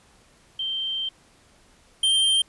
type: tone pair in turn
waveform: sine / square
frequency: 3136 / 3154 Hz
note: G7 / G7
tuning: 0 / +10 cents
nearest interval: unison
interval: 10 cents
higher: second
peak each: -25 / -18 dBFS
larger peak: second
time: 0.59-1.09 / 2.03-2.42 s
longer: first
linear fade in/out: 5 ms
effects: pink hiss -57 dBFS RMS until 2.48 s + resampled to 24000 Hz